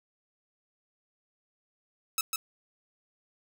5% pulse tone with echo, 1301 Hz, E6, 23 cents flat, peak -14 dBFS, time 2.18-2.21 s, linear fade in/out 2 ms, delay 150 ms, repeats 1, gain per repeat -3 dB, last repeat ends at 2.36 s, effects none

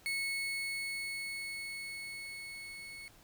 35% pulse tone with level ramp, 2200 Hz, C#7, 14 cents flat, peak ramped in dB -31 to -44 dBFS, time 0.06-3.08 s, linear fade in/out 0 ms, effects pink hiss -61 dBFS RMS until 3.23 s

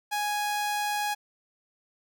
sawtooth tone, 830.6 Hz, G#5, in tune, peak -23 dBFS, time 0.11-1.15 s, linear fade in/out 20 ms, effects none

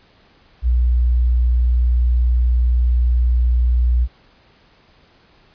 sine tone, 60.5 Hz, B1, 35 cents flat, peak -12 dBFS, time 0.62-4.08 s, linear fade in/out 50 ms, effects pink hiss -53 dBFS RMS until 5.54 s + resampled to 11025 Hz

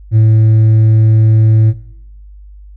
triangle tone with hard clipping, 110 Hz, A2, in tune, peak -3 dBFS, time 0.11-1.74 s, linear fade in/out 50 ms, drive 1 dB, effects noise-tail reverb RT60 0.9 s tail -21 dB re dry + added 50 Hz sine -32 dBFS peak until 2.76 s

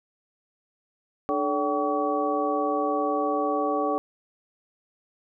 sine tone cluster, 297 / 434.1 / 571 / 765 / 1134 Hz, D4 / A4 / D5 / G5 / C#6, +20 / -23 / -49 / -42 / +39 cents, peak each -29 dBFS, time 1.29-3.98 s, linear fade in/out 0 ms, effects none

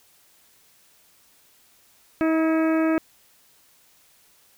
harmonic tone with a mistuned harmonic, 320 Hz, D#4, 49 cents sharp, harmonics 1 / 2 / 3 / 4 / 5 / 6 / 7 / 8, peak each -19 / -26 / -37 / -32 / -34 / -41 / -38 / -41 dBFS, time 2.21-2.98 s, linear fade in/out 0 ms, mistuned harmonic 5, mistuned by +35 cents, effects white hiss -58 dBFS RMS until 4.57 s

